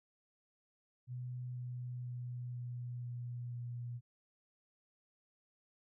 sine tone with pitch steps, 124.5 / 123.71 / 122.93 / 122.15 / 121.38 / 120.61 Hz, B2 / B2 / B2 / B2 / B2 / B2, +14 / +3 / -8 / -19 / -30 / -41 cents, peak -40 dBFS, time 1.07-4.01 s, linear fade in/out 50 ms, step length 490 ms, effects none

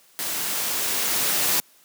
white noise with level ramp, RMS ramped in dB -28 to -21 dBFS, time 0.19-1.6 s, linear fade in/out 0 ms, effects white hiss -56 dBFS RMS until 1.84 s + high-pass 150 Hz 12 dB/octave

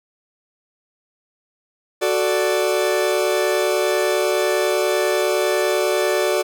40% pulse chord, D major, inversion first, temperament equal, 370 / 440 / 587.3 Hz, F#4 / A4 / D5, 0 / 0 / 0 cents, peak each -20 / -22 / -20 dBFS, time 2.01-6.43 s, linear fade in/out 20 ms, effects none

